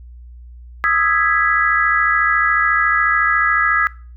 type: chord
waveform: sine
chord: E major seventh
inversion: third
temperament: equal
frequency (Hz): 1244.5 / 1318.5 / 1661.2 / 1975.5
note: D#6 / E6 / G#6 / B6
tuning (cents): 0 / 0 / 0 / 0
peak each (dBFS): -19 / -20 / -16 / -20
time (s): 0.84-3.87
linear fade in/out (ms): 0
effects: noise-tail reverb RT60 0.4 s tail -21 dB re dry + added 60 Hz sine -35 dBFS peak until 4.16 s